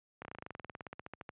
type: slowing click train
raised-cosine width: 0.5 ms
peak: -28 dBFS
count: 22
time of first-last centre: 0.22-1.292 s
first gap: 30 ms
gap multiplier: 1.05
effects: high-pass 80 Hz 12 dB/octave + resampled to 8000 Hz